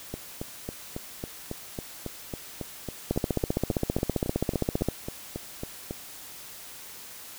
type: two click trains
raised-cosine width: 2 ms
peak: -19 / -11 dBFS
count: 22 / 28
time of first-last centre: 0.14-5.909 / 3.11-4.886 s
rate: 3.64 / 15.2 Hz
effects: white hiss -44 dBFS RMS until 7.38 s